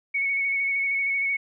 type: tone with vibrato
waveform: sine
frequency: 2217 Hz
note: C#7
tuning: in tune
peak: -22 dBFS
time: 0.14-1.37 s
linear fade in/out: 10 ms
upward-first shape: square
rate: 13 Hz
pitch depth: 16 cents each way
effects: none